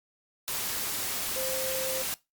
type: tone in noise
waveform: sine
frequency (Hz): 524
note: C5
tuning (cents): +2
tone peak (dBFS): -33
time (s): 1.36-2.02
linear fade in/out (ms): 0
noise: white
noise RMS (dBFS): -32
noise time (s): 0.48-2.14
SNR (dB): -4
effects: noise-tail reverb RT60 0.2 s tail -19 dB re dry + Opus 48 kbps